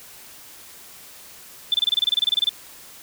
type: tone bursts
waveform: sine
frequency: 3518 Hz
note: A7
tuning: 1 cent flat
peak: -15 dBFS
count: 16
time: 1.72-2.492 s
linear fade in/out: 2 ms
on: 22 ms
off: 28 ms
effects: white hiss -44 dBFS RMS until 3.02 s